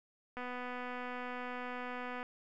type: click train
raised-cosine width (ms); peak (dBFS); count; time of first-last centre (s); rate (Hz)
0.5; -28; 462; 0.37-2.229; 248
effects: none